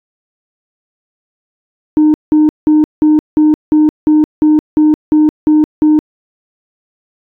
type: tone bursts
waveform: sine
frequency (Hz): 305.7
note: D#4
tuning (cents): -30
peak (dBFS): -3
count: 12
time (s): 1.97-5.99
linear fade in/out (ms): 0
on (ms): 170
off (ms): 180
effects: tanh soft clip ceiling -3 dBFS